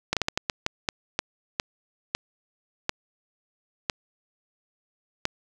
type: slowing click train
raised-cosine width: 0.2 ms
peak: -6 dBFS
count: 14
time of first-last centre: 0.13-5.254 s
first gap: 37 ms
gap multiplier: 1.35
effects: 8-bit